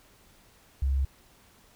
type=tone; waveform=sine; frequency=67.7 Hz; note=C#2; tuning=40 cents flat; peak=-22 dBFS; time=0.82-1.05 s; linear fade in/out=5 ms; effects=tanh soft clip ceiling -18 dBFS + pink hiss -59 dBFS RMS until 1.75 s